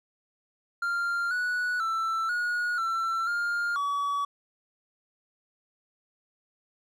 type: tone with pitch steps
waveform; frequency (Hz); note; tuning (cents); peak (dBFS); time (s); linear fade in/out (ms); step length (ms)
triangle; 1393 / 1472 / 1331 / 1447 / 1344 / 1407 / 1137; F6 / F#6 / E6 / F#6 / E6 / F6 / C#6; -5 / -9 / +16 / -39 / +33 / +12 / +44; -24; 0.82-4.25; 5; 490
effects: none